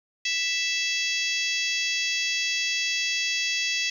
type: harmonic tone with a mistuned harmonic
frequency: 659.3 Hz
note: E5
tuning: in tune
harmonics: 3 / 4 / 5 / 6 / 7 / 8 / 9 / 10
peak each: -32 / -28 / -31 / -37 / -33 / -34 / -37 / -36 dBFS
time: 0.25-3.9 s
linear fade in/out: 5 ms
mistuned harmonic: 5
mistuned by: +17 cents
effects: 9-bit